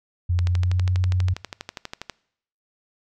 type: tone with pitch glide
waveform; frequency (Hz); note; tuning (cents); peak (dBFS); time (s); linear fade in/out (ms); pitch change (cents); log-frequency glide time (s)
sine; 88 to 91.37; F2 to F#2; +14 to -21; -18; 0.29-1.34; 10; +65; 0.42-0.87
type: click train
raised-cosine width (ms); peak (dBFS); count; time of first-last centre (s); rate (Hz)
0.2; -14; 22; 0.39-2.097; 12.3
effects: noise-tail reverb RT60 0.7 s tail -23 dB re dry